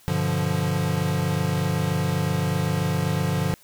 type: chord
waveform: square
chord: G dominant seventh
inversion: none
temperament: equal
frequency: 98 / 123.47 / 146.83 / 174.61 Hz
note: G2 / B2 / D3 / F3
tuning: 0 / 0 / 0 / 0 cents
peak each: -29 / -32 / -26 / -27 dBFS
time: 0.08-3.54 s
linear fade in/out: 0 ms
effects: white hiss -54 dBFS RMS until 3.63 s